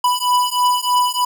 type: beating tone pair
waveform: square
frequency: 987.8 / 991 Hz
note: B5 / B5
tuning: 0 / +6 cents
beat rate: 3.2 Hz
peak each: -18 dBFS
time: 0.04-1.25 s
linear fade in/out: 5 ms
effects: none